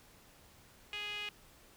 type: tone with band-pass filter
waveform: sawtooth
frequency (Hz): 415.3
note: G#4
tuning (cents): 0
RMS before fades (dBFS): -41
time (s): 0.93-1.29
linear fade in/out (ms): 0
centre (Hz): 2700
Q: 6
effects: pink hiss -61 dBFS RMS until 1.76 s